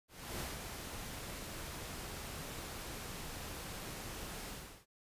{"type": "noise with ADSR envelope", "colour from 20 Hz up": "pink", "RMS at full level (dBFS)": -41, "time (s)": [0.08, 4.86], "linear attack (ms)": 320, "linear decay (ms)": 170, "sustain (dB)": -4, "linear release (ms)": 370, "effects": ["resampled to 32000 Hz"]}